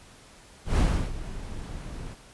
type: noise with ADSR envelope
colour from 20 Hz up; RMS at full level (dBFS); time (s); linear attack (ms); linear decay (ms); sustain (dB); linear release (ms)
brown; -19; 0.65-2.15; 130; 330; -17; 21
effects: pink hiss -52 dBFS RMS until 2.33 s + resampled to 24000 Hz